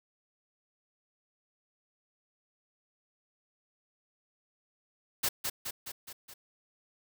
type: noise with echo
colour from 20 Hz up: white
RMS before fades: -29 dBFS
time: 5.23-5.29 s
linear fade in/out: 10 ms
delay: 210 ms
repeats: 5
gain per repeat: -4 dB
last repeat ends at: 6.34 s
effects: none